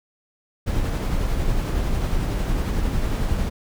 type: noise with tremolo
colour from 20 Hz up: brown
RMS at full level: -21 dBFS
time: 0.66-3.5 s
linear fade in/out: 20 ms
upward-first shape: sine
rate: 11 Hz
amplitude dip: 25%
effects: none